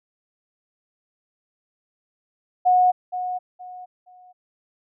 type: tone with echo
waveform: sine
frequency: 729 Hz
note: F#5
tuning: 26 cents flat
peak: -13 dBFS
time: 2.65-2.92 s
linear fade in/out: 20 ms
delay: 470 ms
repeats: 3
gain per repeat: -11 dB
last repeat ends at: 4.33 s
effects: none